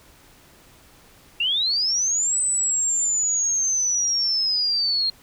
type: linear two-way sweep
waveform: sine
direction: up then down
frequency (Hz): 2688 to 8100 to 4198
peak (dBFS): -19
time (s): 1.4-5.1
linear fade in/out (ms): 5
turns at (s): 2.41
effects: pink hiss -52 dBFS RMS until 5.22 s